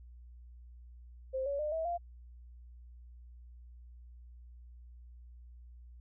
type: tone with pitch steps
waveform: sine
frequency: 525 / 562.7 / 603.1 / 646.4 / 692.7 Hz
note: C5 / C#5 / D5 / E5 / F5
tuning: +6 / +26 / +46 / -34 / -14 cents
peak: -32 dBFS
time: 1.33-1.98 s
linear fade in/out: 20 ms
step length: 130 ms
effects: added 60 Hz sine -50 dBFS peak until 6 s